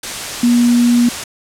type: tone in noise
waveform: sine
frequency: 240 Hz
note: B3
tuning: 49 cents flat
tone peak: -8 dBFS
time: 0.43-1.09 s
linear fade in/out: 5 ms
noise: white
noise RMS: -23 dBFS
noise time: 0.03-1.24 s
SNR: +12 dB
effects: low-pass 9000 Hz 12 dB/octave